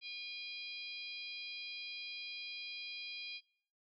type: harmonic tone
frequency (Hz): 810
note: G#5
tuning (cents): -43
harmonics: 3 / 4 / 5 / 6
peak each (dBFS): -46 / -50 / -50 / -50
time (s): 0.01-3.41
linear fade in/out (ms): 50
effects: noise-tail reverb RT60 0.7 s tail -26 dB re dry